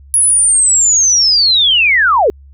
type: linear sweep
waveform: sine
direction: down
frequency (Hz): 10548 to 370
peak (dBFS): -7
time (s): 0.14-2.3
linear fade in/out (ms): 0
effects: added 69 Hz sine -36 dBFS peak until 2.53 s